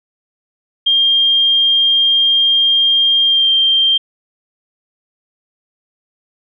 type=tone with pitch glide; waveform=sine; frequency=3207 to 3170 Hz; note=G7 to G7; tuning=+39 to +19 cents; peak=-9 dBFS; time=0.86-3.98 s; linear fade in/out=10 ms; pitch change=-20 cents; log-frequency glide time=3.24-3.5 s; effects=none